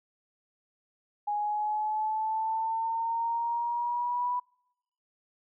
sine exponential sweep, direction up, 827 to 987 Hz, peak -27 dBFS, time 1.27-4.4 s, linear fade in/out 10 ms, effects noise-tail reverb RT60 0.8 s tail -26 dB re dry

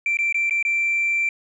sine tone with dropouts, 2349 Hz, D7, in tune, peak -17 dBFS, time 0.06-1.29 s, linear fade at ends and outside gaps 2 ms, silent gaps 0.171-0.188 / 0.326-0.344 / 0.497-0.508 / 0.627-0.65 s, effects tanh soft clip ceiling -15 dBFS

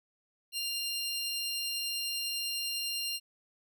sawtooth tone pair together, 2794 / 4186 Hz, F7 / C8, 0 / 0 cents, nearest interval perfect fifth, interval 700 cents, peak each -32 / -33 dBFS, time 0.52-3.2 s, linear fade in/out 50 ms, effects none

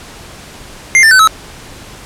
square tone with pitch steps, 2100 / 1786.4 / 1519.6 / 1292.7 Hz, C7 / A6 / F#6 / E6, +6 / +26 / +46 / -34 cents, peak -4 dBFS, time 0.95-1.274 s, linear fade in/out 0 ms, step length 81 ms, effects pink hiss -33 dBFS RMS until 2.05 s + low-pass 10000 Hz 12 dB/octave

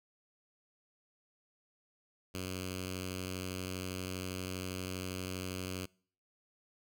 5% pulse tone with notch filter, 92.5 Hz, F#2, in tune, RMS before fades -40 dBFS, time 2.34-5.86 s, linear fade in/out 10 ms, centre 830 Hz, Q 0.54, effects noise-tail reverb RT60 0.5 s tail -25 dB re dry

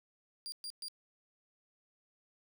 35% pulse tone bursts, 4775 Hz, D8, 28 cents sharp, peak -39 dBFS, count 3, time 0.46-0.883 s, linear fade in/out 0 ms, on 61 ms, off 120 ms, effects none

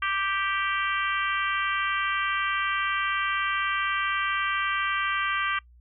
harmonic tone with a mistuned harmonic, 392 Hz, G4, in tune, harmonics 3 / 4 / 5 / 6 / 7 / 8, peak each -28 / -30 / -32 / -34 / -35 / -36 dBFS, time 0.02-5.59 s, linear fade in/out 5 ms, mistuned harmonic 6, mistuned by -15 cents, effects noise-tail reverb RT60 0.1 s tail -23 dB re dry + added 60 Hz sine -51 dBFS peak until 5.8 s

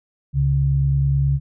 sine tone pair together, 69.3 / 138.6 Hz, C#2 / C#3, 0 / 0 cents, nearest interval octave, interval 1200 cents, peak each -21 / -16 dBFS, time 0.33-1.4 s, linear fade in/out 50 ms, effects none

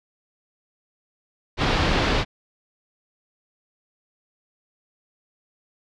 pink low-pass noise, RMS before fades -21 dBFS, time 1.57-2.25 s, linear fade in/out 50 ms, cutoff 4400 Hz, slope 24 dB/octave, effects none

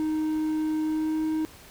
triangle tone with pitch glide, 311.1 to 313.8 Hz, D#4 to D#4, 0 to +15 cents, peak -22 dBFS, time 0-1.45 s, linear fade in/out 0 ms, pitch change +15 cents, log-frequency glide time 0.84-1.19 s, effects pink hiss -49 dBFS RMS until 1.7 s

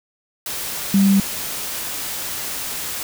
sine tone in noise, 196.8 Hz, G3, 7 cents sharp, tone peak -11 dBFS, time 0.94-1.2 s, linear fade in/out 2 ms, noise white, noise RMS -27 dBFS, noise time 0.46-3.03 s, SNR +13 dB, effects none

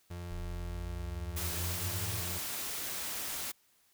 35% pulse tone, 87.31 Hz, F2, in tune, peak -38 dBFS, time 0.1-2.39 s, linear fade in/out 10 ms
sine linear sweep, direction up, 31 to 110 Hz, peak -38 dBFS, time 0.3-2.21 s, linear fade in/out 20 ms
white noise, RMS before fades -38 dBFS, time 1.36-3.52 s, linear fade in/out 10 ms
effects white hiss -69 dBFS RMS until 3.93 s

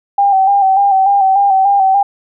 sine tone with vibrato, 784 Hz, G5, in tune, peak -7 dBFS, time 0.18-2.03 s, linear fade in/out 5 ms, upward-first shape square, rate 3.4 Hz, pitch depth 39 cents each way, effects none

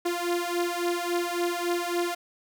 sawtooth beating tone pair, 346.5 / 350.1 Hz, F4 / F4, -14 / +4 cents, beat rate 3.6 Hz, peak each -25 dBFS, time 0.05-2.15 s, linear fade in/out 10 ms, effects none

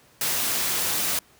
white noise, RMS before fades -25 dBFS, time 0.21-1.19 s, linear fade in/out 2 ms, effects pink hiss -56 dBFS RMS until 1.39 s + high-pass 80 Hz 12 dB/octave

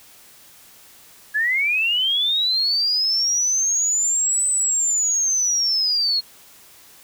sine linear two-way sweep, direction up then down, 1667 to 8090 to 4240 Hz, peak -17 dBFS, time 1.34-6.21 s, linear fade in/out 20 ms, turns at 4.49 s, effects white hiss -48 dBFS RMS until 7.03 s

